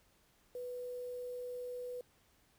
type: tone with quantisation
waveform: sine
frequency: 493.9 Hz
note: B4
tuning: in tune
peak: -40 dBFS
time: 0.55-2.01 s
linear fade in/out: 2 ms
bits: 10
effects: pink hiss -70 dBFS RMS until 2.58 s